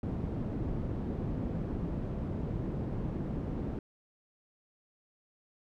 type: low-pass noise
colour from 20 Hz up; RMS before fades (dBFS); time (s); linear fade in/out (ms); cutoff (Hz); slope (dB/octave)
white; -35; 0.03-3.79; 2; 230; 12
effects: none